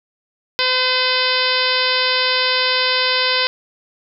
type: harmonic tone with a mistuned harmonic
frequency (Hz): 510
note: C5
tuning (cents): -44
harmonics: 1 / 2 / 3 / 4 / 5 / 6 / 7 / 8 / 9 / 10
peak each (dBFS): -24 / -24 / -24 / -24 / -24 / -24 / -24 / -24 / -24 / -24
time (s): 0.59-3.47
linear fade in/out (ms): 0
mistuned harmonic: 9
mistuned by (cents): +24
effects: none